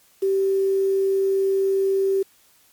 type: tone with quantisation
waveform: sine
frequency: 388.2 Hz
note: G4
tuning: 17 cents flat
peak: -17 dBFS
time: 0.22-2.23 s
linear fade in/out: 10 ms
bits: 7
effects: white hiss -57 dBFS RMS until 2.72 s + MP3 96 kbps